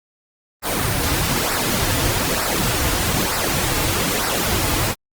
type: noise with flanger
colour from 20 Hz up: pink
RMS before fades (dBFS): -20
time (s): 0.62-4.95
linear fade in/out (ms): 50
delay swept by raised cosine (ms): 0.3 to 5.3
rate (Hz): 1.1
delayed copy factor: -0.6
effects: Opus 24 kbps